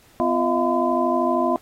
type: tone cluster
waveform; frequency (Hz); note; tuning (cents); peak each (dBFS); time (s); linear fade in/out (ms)
sine; 253 / 345.2 / 638 / 691 / 1017; B3 / F4 / D#5 / F5 / C6; +42 / -20 / +43 / -19 / -50; -24; 0.2-1.56; 0
effects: pink hiss -54 dBFS RMS until 1.61 s + AAC 48 kbps